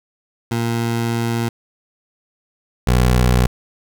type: tone pair in turn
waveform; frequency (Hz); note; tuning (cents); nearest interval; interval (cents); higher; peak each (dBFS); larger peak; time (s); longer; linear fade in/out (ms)
20% pulse; 116.54 / 61.73; A#2 / B1; 0 / 0; major seventh; 1100; first; -13 / -7; second; 0.51-1.49 / 2.87-3.47; first; 5
effects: none